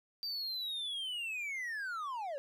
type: linear sweep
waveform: triangle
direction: down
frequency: 4692 to 531 Hz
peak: -35 dBFS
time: 0.23-2.38 s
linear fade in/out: 0 ms
effects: none